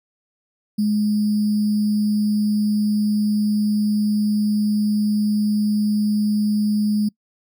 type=tone with sample-and-hold; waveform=sine; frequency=210 Hz; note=G#3; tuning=19 cents sharp; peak=-16 dBFS; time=0.78-7.09 s; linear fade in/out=10 ms; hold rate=4900 Hz; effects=noise-tail reverb RT60 0.1 s tail -24 dB re dry